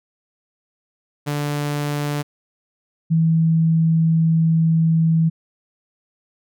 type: tone pair in turn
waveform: sawtooth / sine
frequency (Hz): 146.2 / 162.61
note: D3 / E3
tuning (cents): -7 / -23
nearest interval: major second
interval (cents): 184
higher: second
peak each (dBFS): -17 / -13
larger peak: second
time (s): 1.26-2.23 / 3.1-5.3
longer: second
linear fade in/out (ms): 20
effects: none